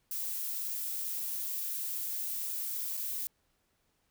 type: noise with dropouts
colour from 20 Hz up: violet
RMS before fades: -36 dBFS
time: 0.11-3.27 s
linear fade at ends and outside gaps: 1 ms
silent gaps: 2.97-2.974 s
effects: pink hiss -75 dBFS RMS until 4.1 s